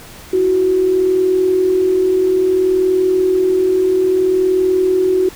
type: tone pair together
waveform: sine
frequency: 331.7 / 372.3 Hz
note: E4 / F#4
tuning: +11 / +11 cents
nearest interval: major second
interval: 200 cents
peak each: -22 / -11 dBFS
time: 0.33-5.29 s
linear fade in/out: 5 ms
effects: pink hiss -37 dBFS RMS until 5.35 s